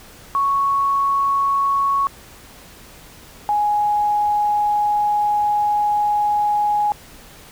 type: tone pair in turn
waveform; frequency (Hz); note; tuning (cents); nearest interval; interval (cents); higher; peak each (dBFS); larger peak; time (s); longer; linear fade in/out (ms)
sine; 1108.7 / 832.5; C#6 / G#5; 0 / +4; perfect fourth; 496; first; -15; neither; 0.35-2.07 / 3.49-6.92; second; 0
effects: pink hiss -43 dBFS RMS until 7.51 s